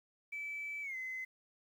sine tone with pitch glide, 2310 to 2046 Hz, D7 to C7, -29 to -39 cents, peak -38 dBFS, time 0.32-1.25 s, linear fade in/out 10 ms, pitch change -210 cents, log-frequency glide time 0.82-0.96 s, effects tanh soft clip ceiling -34 dBFS + 11-bit

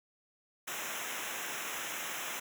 pink noise with comb filter, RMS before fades -39 dBFS, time 0.67-2.4 s, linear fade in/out 10 ms, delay 0.22 ms, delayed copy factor -1, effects high-pass 150 Hz 12 dB/octave

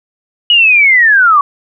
sine linear sweep, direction down, 2927 to 1108.7 Hz, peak -4 dBFS, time 0.5-1.41 s, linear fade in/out 2 ms, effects none

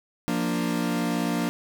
40% pulse chord, Bb major, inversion second, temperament equal, 174.61 / 233.1 / 293.7 Hz, F3 / Bb3 / D4, 0 / 0 / 0 cents, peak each -28 / -27 / -28 dBFS, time 0.28-1.49 s, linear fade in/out 0 ms, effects none

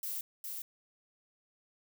violet noise with echo, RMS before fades -38 dBFS, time 0.03-0.21 s, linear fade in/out 2 ms, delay 410 ms, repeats 1, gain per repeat -3 dB, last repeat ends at 0.62 s, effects none

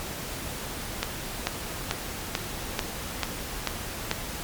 click train, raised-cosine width 0.2 ms, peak -7 dBFS, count 8, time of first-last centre 1.03-4.114 s, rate 2.27 Hz, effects pink hiss -35 dBFS RMS until 4.43 s + MP3 96 kbps

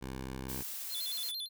10% pulse tone, 65.41 Hz, C2, in tune, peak -31 dBFS, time 0.01-0.63 s, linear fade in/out 20 ms
blue noise, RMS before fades -41 dBFS, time 0.48-1.32 s, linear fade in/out 20 ms
square tone with vibrato, 3816 Hz, A#7, 40 cents sharp, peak -37 dBFS, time 0.89-1.49 s, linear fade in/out 50 ms, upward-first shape square, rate 8.8 Hz, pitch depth 160 cents each way
effects none

